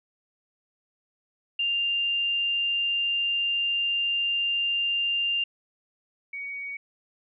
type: tone pair in turn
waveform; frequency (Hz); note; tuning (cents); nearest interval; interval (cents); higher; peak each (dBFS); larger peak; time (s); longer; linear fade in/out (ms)
sine; 2794 / 2246; F7 / C#7; 0 / +22; major third; 378; first; -23 / -32; first; 1.59-5.44 / 6.33-6.77; first; 5
effects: none